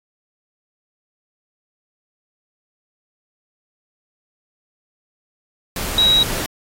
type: tone in noise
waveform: sine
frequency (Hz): 3840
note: B7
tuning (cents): -49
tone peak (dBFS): -11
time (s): 5.98-6.23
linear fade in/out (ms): 2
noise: pink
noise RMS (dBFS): -24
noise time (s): 5.76-6.46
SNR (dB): +10
effects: AAC 48 kbps